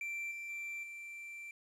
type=tone with level steps; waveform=triangle; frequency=2349 Hz; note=D7; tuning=in tune; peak=-36 / -40 / -38 / -43 dBFS; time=0.01-1.51 s; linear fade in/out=2 ms; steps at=0.31 / 0.49 / 0.83 s; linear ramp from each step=5 ms; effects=resampled to 32000 Hz + 11-bit